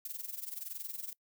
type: noise with amplitude modulation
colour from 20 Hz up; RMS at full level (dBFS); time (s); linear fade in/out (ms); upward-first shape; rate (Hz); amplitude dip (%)
violet; -39; 0.05-1.13; 2; sine; 21.4; 80
effects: noise-tail reverb RT60 0.1 s tail -24 dB re dry